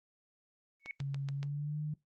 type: tone with exponential growth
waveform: sine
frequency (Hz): 2217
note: C#7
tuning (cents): 0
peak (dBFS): -34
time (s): 0.8-0.91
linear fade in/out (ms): 1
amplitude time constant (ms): 22
type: click train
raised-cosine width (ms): 0.2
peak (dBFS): -28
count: 5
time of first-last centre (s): 0.86-1.43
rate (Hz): 7.02
type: tone with pitch glide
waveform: sine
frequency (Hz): 138.59 to 151.13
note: C#3 to D3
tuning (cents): 0 to +50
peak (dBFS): -34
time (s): 1-1.94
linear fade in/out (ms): 5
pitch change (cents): +150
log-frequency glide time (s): 1.32-1.79
effects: noise-tail reverb RT60 0.2 s tail -24 dB re dry + Opus 24 kbps